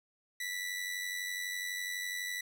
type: tone with amplitude modulation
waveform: sawtooth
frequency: 1968 Hz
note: B6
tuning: 7 cents flat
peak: -30 dBFS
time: 0.4-2.41 s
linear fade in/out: 5 ms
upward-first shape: sine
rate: 92 Hz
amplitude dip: 50%
effects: none